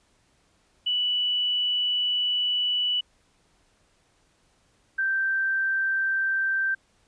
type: tone pair in turn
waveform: sine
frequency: 2960 / 1564.9 Hz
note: F#7 / G6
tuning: 0 / -3 cents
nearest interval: major seventh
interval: 1103 cents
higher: first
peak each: -22 dBFS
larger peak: neither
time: 0.86-3.01 / 4.98-6.75 s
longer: first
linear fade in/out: 10 ms
effects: pink hiss -65 dBFS RMS until 7.07 s + resampled to 22050 Hz